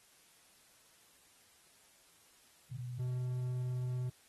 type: tone pair in turn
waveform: sine / triangle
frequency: 123.47 / 125.48 Hz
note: B2 / B2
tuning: 0 / +28 cents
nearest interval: unison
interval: 28 cents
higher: second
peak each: -39 / -32 dBFS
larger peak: second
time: 2.71-2.99 / 2.99-4.1 s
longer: second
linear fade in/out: 10 ms
effects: white hiss -65 dBFS RMS until 4.28 s + AAC 32 kbps